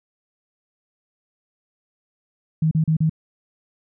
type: tone bursts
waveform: sine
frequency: 158.3 Hz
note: D#3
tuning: 30 cents sharp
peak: -15 dBFS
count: 4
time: 2.62-3.096 s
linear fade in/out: 5 ms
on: 92 ms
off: 36 ms
effects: none